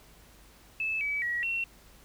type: tone with pitch steps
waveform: sine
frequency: 2617 / 2288 / 1915 / 2721 Hz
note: E7 / D7 / A#6 / F7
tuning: -13 / -46 / +46 / -46 cents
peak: -28 dBFS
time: 0.8-1.64 s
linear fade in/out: 2 ms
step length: 210 ms
effects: added 50 Hz sine -58 dBFS peak until 2.04 s + pink hiss -57 dBFS RMS until 2.04 s